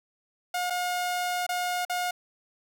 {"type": "tone with dropouts", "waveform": "sawtooth", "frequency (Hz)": 717, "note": "F5", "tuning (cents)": 45, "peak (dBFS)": -23, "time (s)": [0.54, 2.11], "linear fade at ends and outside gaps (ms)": 5, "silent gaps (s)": [[0.7, 0.704], [1.466, 1.49], [1.851, 1.896]], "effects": []}